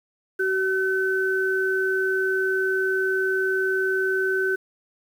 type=tone pair together; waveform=sine; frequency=380 / 1520 Hz; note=F#4 / F#6; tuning=+46 / +46 cents; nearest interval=2 octaves; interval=2400 cents; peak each=-23 dBFS; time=0.39-4.56 s; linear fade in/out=10 ms; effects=8-bit